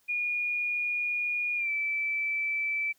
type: tone with pitch glide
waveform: sine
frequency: 2438 to 2319 Hz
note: D#7 to D7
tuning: -36 to -22 cents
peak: -27 dBFS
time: 0.08-2.93 s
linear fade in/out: 20 ms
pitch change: -86 cents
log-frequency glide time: 1.56-1.7 s
effects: white hiss -68 dBFS RMS until 2.98 s